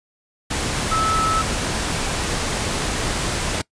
sine tone in noise, 1303 Hz, E6, 20 cents flat, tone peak -18 dBFS, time 0.91-1.42 s, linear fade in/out 10 ms, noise pink, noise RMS -23 dBFS, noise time 0.5-3.62 s, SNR +2 dB, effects noise-tail reverb RT60 0.1 s tail -22 dB re dry + resampled to 22050 Hz

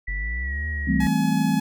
sine tone with pitch glide, 1965 to 1899.2 Hz, B6 to A#6, -9 to +32 cents, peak -29 dBFS, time 0.07-1.07 s, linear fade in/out 10 ms, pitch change -59 cents, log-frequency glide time 0.42-0.54 s
triangle linear two-way sweep, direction up then down, 43.65 to 78.6 to 62.8 Hz, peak -24 dBFS, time 0.08-1.07 s, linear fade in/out 0 ms, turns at 0.68 s
sine chord, A minor seventh, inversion second, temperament equal, 164.81 / 196 / 220 / 261.6 Hz, E3 / G3 / A3 / C4, 0 / 0 / 0 / 0 cents, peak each -24 dBFS, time 0.87-1.6 s, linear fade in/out 10 ms
sawtooth tone, 847 Hz, G#5, 34 cents sharp, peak -25 dBFS, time 1-1.6 s, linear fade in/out 5 ms
effects none

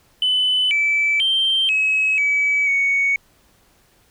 sine tone with pitch steps, 3012 / 2314 / 3141 / 2563 / 2286 / 2228 Hz, F#7 / D7 / G7 / E7 / D7 / C#7, +30 / -26 / +3 / -49 / -47 / +8 cents, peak -14 dBFS, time 0.22-3.16 s, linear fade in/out 2 ms, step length 490 ms, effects tanh soft clip ceiling -11 dBFS + pink hiss -57 dBFS RMS until 4.1 s

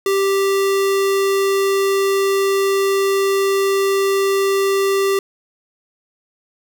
square tone, 392 Hz, G4, in tune, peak -15 dBFS, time 0.06-5.19 s, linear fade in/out 2 ms, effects none

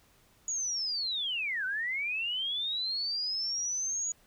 sine linear two-way sweep, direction down then up, 6820 to 1480 to 6820 Hz, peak -30 dBFS, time 0.48-4.12 s, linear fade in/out 2 ms, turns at 1.65 s, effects pink hiss -64 dBFS RMS until 4.26 s

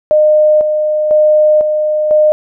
sine tone with tremolo, 610 Hz, D#5, 34 cents flat, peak -5 dBFS, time 0.11-2.32 s, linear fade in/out 0 ms, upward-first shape square, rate 1 Hz, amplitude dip 45%, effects none

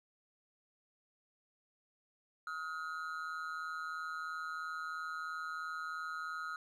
triangle ring-modulated tone, 1350 Hz, E6, 41 cents sharp, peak -34 dBFS, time 2.47-6.56 s, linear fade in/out 2 ms, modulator 81.5 Hz, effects none

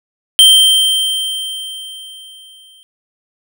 square tone with exponential decay, 3136 Hz, G7, in tune, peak -3 dBFS, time 0.39-2.83 s, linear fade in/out 0 ms, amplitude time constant 530 ms, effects none

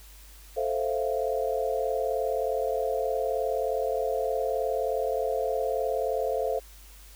sine chord, F major seventh, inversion first, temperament equal, 440 / 523.3 / 659.3 / 698.5 Hz, A4 / C5 / E5 / F5, 0 / 0 / 0 / 0 cents, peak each -30 / -29 / -32 / -33 dBFS, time 0.56-6.6 s, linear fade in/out 20 ms, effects added 50 Hz sine -48 dBFS peak until 7.15 s + white hiss -53 dBFS RMS until 7.15 s

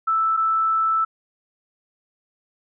sine tone pair in turn, 1318.5 / 1318.5 Hz, E6 / E6, 0 / 0 cents, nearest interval unison, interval 0 cents, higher neither, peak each -17 dBFS, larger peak neither, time 0.07-0.37 / 0.37-1.05 s, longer second, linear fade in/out 10 ms, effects none

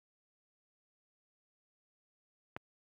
click, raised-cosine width 0.5 ms, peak -24 dBFS, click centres 2.565 s, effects high-pass 80 Hz 12 dB/octave + 11-bit

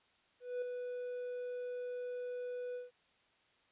triangle tone with ADSR envelope, 493.9 Hz, B4, in tune, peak -32 dBFS, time 0.4-2.91 s, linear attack 220 ms, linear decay 4 ms, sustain -5 dB, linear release 160 ms, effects white hiss -71 dBFS RMS until 3.71 s + resampled to 8000 Hz

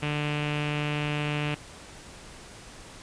sawtooth tone with low-pass filter, 148.3 Hz, D3, 17 cents sharp, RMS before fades -29 dBFS, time 0.02-1.55 s, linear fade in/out 10 ms, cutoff 2700 Hz, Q 4.6, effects pink hiss -46 dBFS RMS until 3.02 s + resampled to 22050 Hz

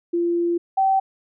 sine tone pair in turn, 343.6 / 771.4 Hz, F4 / G5, -28 / -28 cents, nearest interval octave + major second, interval 1400 cents, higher second, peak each -18 / -15 dBFS, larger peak second, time 0.13-0.58 / 0.77-1 s, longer first, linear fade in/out 10 ms, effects none

